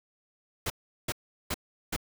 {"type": "noise bursts", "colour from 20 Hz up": "pink", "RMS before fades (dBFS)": -31, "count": 4, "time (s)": [0.66, 1.964], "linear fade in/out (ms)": 5, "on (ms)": 41, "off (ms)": 380, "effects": []}